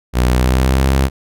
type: tone with pitch glide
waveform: sawtooth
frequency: 61.74 to 66.94 Hz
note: B1 to C2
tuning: 0 to +40 cents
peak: -7 dBFS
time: 0.13-1.1 s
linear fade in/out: 50 ms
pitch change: +140 cents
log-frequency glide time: 0.26-0.88 s
effects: none